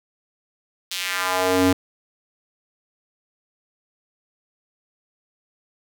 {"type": "tone with high-pass filter sweep", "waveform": "square", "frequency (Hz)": 92.6, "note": "F#2", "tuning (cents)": 2, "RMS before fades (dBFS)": -21, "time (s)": [0.91, 1.73], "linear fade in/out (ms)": 5, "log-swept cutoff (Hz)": [3800, 200], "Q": 1.6, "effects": []}